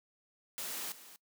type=noise with echo; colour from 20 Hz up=white; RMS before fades=-40 dBFS; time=0.58-0.92 s; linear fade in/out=0 ms; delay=240 ms; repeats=1; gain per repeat=-14 dB; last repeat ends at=1.16 s; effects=noise-tail reverb RT60 0.1 s tail -22 dB re dry + high-pass 200 Hz 12 dB/octave